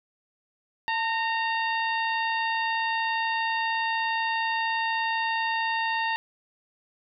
harmonic tone with a mistuned harmonic, 921 Hz, A#5, 21 cents flat, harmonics 1 / 2 / 3 / 4 / 5, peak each -27 / -29 / -33 / -38 / -42 dBFS, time 0.88-6.16 s, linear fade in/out 0 ms, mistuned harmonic 1, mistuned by -44 cents, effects none

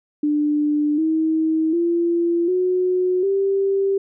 sine tone with pitch steps, 297 / 318.3 / 341.2 / 365.6 / 391.9 Hz, D4 / D#4 / F4 / F#4 / G4, +20 / +39 / -40 / -21 / 0 cents, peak -16 dBFS, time 0.23-3.98 s, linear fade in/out 5 ms, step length 750 ms, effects none

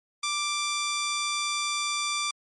10% pulse tone, 1177 Hz, D6, 3 cents sharp, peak -18 dBFS, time 0.23-2.31 s, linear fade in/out 5 ms, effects MP3 48 kbps

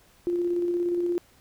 sine tone with tremolo, 349.2 Hz, F4, in tune, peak -22 dBFS, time 0.27-1.18 s, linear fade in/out 0 ms, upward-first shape square, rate 17 Hz, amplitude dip 25%, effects pink hiss -59 dBFS RMS until 1.4 s

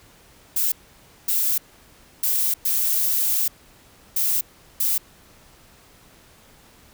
violet noise bursts at uneven times, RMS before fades -21 dBFS, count 6, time 0.56-0.72 / 1.28-1.58 / 2.23-2.54 / 2.65-3.48 / 4.16-4.41 / 4.8-4.98 s, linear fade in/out 5 ms, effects pink hiss -52 dBFS RMS until 6.93 s

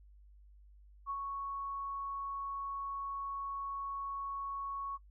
sine tone with ADSR envelope, 1108.7 Hz, C#6, in tune, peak -34 dBFS, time 1.06-4.98 s, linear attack 41 ms, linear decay 58 ms, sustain -3 dB, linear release 31 ms, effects noise-tail reverb RT60 0.1 s tail -23 dB re dry + added 50 Hz sine -56 dBFS peak until 5.1 s

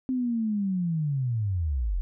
sine linear sweep, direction down, 261.6 to 38.47 Hz, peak -24 dBFS, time 0.09-2.01 s, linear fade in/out 0 ms, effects none

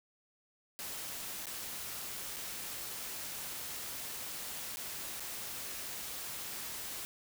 white noise with dropouts, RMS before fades -42 dBFS, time 0.79-7.05 s, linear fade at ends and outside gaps 0 ms, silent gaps 1.457-1.468 / 2.362-2.367 / 4.76-4.77 / 5.197-5.204 s, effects none

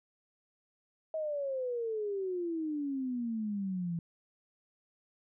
sine exponential sweep, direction down, 642 to 165.2 Hz, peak -32 dBFS, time 1.14-3.99 s, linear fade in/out 2 ms, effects none

